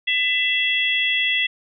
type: harmonic tone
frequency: 668 Hz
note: E5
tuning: 23 cents sharp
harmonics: 3 / 4 / 5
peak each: -22 / -22 / -22 dBFS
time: 0.07-1.47 s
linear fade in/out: 10 ms
effects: none